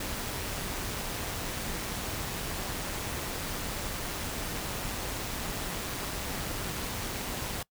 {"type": "noise with amplitude modulation", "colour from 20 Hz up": "pink", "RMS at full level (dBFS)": -33, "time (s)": [0, 7.63], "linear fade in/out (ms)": 5, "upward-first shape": "sine", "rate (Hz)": 197, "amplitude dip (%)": 45, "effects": ["noise-tail reverb RT60 0.1 s tail -23 dB re dry"]}